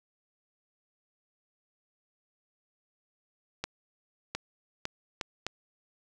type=accelerating click train; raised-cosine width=0.2 ms; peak=-15 dBFS; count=5; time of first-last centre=3.64-5.466 s; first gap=710 ms; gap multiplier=0.71; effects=none